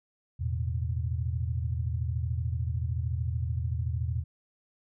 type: chord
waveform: sine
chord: E suspended fourth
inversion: none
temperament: equal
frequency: 82.41 / 110 / 123.47 Hz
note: E2 / A2 / B2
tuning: 0 / 0 / 0 cents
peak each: -30 / -34 / -33 dBFS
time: 0.39-4.24 s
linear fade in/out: 20 ms
effects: none